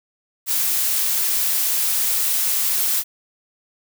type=noise; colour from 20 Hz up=blue; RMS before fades=-20 dBFS; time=0.46-3.04 s; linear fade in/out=50 ms; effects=none